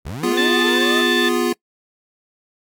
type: linear sweep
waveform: 25% pulse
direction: up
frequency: 56.4 to 660 Hz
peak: -23 dBFS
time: 0.05-1.02 s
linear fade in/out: 10 ms
type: chord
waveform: square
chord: F diminished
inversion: second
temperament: equal with one note detuned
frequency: 246.9 / 349.2 / 412.4 Hz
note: Cb4 / F4 / Ab4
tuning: 0 / 0 / -12 cents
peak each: -22 / -20 / -24 dBFS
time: 0.23-1.53 s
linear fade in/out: 5 ms
type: harmonic tone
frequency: 880 Hz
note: A5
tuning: in tune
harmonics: 2 / 3 / 4 / 5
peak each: -20 / -30 / -21 / -34 dBFS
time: 0.37-1.29 s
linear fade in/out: 5 ms
effects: noise-tail reverb RT60 0.1 s tail -25 dB re dry + AAC 64 kbps